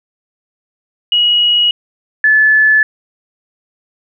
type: tone pair in turn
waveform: sine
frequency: 2904 / 1731.2 Hz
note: F#7 / A6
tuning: -33 / -29 cents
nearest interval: major sixth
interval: 896 cents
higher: first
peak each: -8 / -6 dBFS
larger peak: second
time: 1.12-1.71 / 2.24-2.83 s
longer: neither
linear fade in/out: 2 ms
effects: none